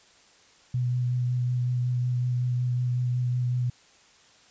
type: tone with vibrato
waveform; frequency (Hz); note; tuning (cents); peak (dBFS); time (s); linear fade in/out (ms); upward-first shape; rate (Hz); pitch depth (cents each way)
sine; 123.9; B2; +6; -23; 0.74-3.7; 5; sine; 5.4; 14
effects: white hiss -57 dBFS RMS until 4.5 s + resampled to 16000 Hz